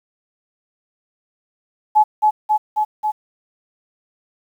sine tone with echo, 853 Hz, G#5, 46 cents sharp, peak -8 dBFS, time 1.95-2.04 s, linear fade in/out 20 ms, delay 270 ms, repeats 4, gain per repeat -2 dB, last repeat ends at 3.12 s, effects 8-bit

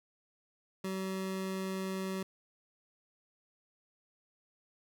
25% pulse tone, 190 Hz, F#3, 46 cents sharp, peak -31 dBFS, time 0.84-2.23 s, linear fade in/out 5 ms, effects none

